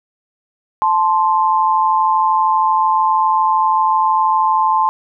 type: tone pair together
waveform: sine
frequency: 873.7 / 1046.5 Hz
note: A5 / C6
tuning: -12 / 0 cents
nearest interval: minor third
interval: 312 cents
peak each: -14 dBFS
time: 0.82-4.89 s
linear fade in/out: 0 ms
effects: none